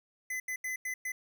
square tone bursts at uneven times, 2026 Hz, B6, 44 cents sharp, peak -34 dBFS, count 5, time 0.3-0.4 / 0.48-0.56 / 0.64-0.76 / 0.85-0.94 / 1.05-1.12 s, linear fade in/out 5 ms, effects none

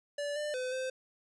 square tone with pitch steps, 579 / 596 / 508 / 518 Hz, D5 / D5 / B4 / C5, -25 / +25 / +49 / -17 cents, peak -34 dBFS, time 0.18-0.9 s, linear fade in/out 5 ms, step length 180 ms, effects resampled to 22050 Hz

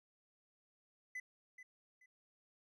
triangle tone with echo, 2009 Hz, B6, 29 cents sharp, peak -40 dBFS, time 1.15-1.2 s, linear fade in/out 5 ms, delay 430 ms, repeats 2, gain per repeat -11 dB, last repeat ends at 2.06 s, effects resampled to 32000 Hz

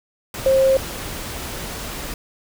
sine tone in noise, 533 Hz, C5, 32 cents sharp, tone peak -12 dBFS, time 0.46-0.77 s, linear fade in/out 2 ms, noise pink, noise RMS -30 dBFS, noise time 0.34-2.14 s, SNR +15 dB, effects none

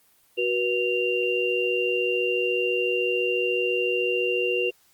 sine tone cluster, 370 / 484 / 2775 Hz, F#4 / B4 / F7, 0 / -35 / -12 cents, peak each -26 dBFS, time 0.37-4.71 s, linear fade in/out 20 ms, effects white hiss -61 dBFS RMS until 4.93 s + Opus 24 kbps

